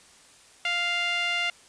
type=tone with band-pass filter; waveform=sawtooth; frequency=698.5 Hz; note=F5; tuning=in tune; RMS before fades=-27 dBFS; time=0.65-1.5 s; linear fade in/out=2 ms; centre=2500 Hz; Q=3.1; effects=white hiss -54 dBFS RMS until 1.68 s + resampled to 22050 Hz